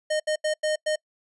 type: tone bursts at uneven times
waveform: square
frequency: 615 Hz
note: D#5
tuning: 20 cents flat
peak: -23 dBFS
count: 5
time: 0.1-0.2 / 0.27-0.36 / 0.44-0.54 / 0.63-0.76 / 0.86-0.96 s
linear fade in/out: 10 ms
effects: noise-tail reverb RT60 0.1 s tail -26 dB re dry + resampled to 24000 Hz